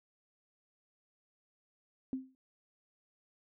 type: tone with exponential decay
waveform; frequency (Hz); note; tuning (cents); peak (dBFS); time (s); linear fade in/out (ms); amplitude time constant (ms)
sine; 261.6; C4; 0; -30; 2.13-2.35; 1; 46
effects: none